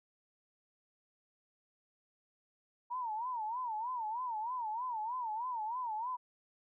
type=tone with vibrato; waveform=sine; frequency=932.3 Hz; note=A#5; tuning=in tune; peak=-35 dBFS; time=2.9-6.17 s; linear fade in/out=20 ms; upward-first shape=sine; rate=3.2 Hz; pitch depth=160 cents each way; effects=none